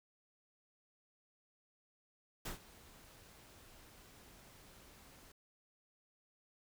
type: noise with ADSR envelope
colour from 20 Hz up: pink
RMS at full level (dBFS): -42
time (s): 2.45-5.32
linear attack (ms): 8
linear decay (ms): 120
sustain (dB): -18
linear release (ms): 6
effects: none